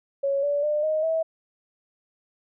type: tone with pitch steps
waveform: sine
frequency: 554.4 / 576.3 / 599 / 622.7 / 647.2 Hz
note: C#5 / D5 / D5 / D#5 / E5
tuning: 0 / -33 / +34 / +1 / -32 cents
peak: -21 dBFS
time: 0.23-1.23 s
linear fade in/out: 10 ms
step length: 200 ms
effects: none